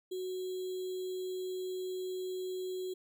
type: tone with sample-and-hold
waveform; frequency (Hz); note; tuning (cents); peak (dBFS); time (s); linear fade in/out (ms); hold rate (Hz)
sine; 370; F#4; 0; -35; 0.11-2.94; 10; 3675
effects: none